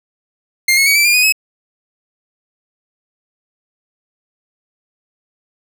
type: tone with pitch steps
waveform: sawtooth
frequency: 2114 / 2183 / 2255 / 2329 / 2406 / 2485 / 2567 Hz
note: C7 / C#7 / C#7 / D7 / D7 / D#7 / E7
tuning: +17 / -27 / +29 / -15 / +41 / -3 / -47 cents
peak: -6 dBFS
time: 0.68-1.324 s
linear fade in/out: 5 ms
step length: 92 ms
effects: none